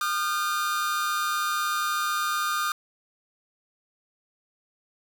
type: tone cluster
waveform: 45% pulse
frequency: 1215 / 1399 / 1547 Hz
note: D#6 / F6 / G6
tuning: -42 / +3 / -23 cents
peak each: -26 / -32 / -34 dBFS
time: 0.01-2.72 s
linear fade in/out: 2 ms
effects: none